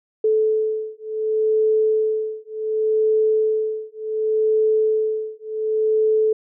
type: beating tone pair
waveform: sine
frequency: 434.7 / 435.38 Hz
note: A4 / A4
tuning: -21 / -18 cents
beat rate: 0.68 Hz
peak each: -20 dBFS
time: 0.24-6.33 s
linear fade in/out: 5 ms
effects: none